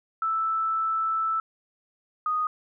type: tone pair in turn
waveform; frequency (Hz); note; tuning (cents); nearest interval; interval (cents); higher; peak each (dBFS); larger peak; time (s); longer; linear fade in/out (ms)
sine; 1318.5 / 1242.2; E6 / D#6; 0 / -3; minor second; 103; first; -23; neither; 0.22-1.4 / 2.26-2.47; first; 2
effects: none